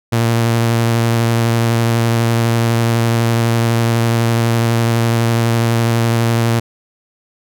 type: tone with vibrato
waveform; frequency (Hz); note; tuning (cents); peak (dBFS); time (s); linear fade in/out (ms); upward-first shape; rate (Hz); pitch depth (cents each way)
sawtooth; 115.9; A#2; -10; -8; 0.12-6.6; 10; square; 12; 13
effects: none